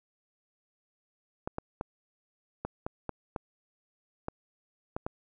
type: clicks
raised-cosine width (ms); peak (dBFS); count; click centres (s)
1; -19; 10; 1.475 / 1.584 / 1.811 / 2.65 / 2.865 / 3.093 / 3.362 / 4.284 / 4.965 / 5.065
effects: none